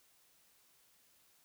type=silence; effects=white hiss -69 dBFS RMS until 1.44 s